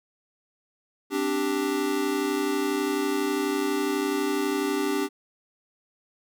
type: chord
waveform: square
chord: C suspended second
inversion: none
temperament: equal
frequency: 261.6 / 293.7 / 392 Hz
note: C4 / D4 / G4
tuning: 0 / 0 / 0 cents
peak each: -33 / -28 / -28 dBFS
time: 1.1-5.09 s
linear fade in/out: 50 ms
effects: none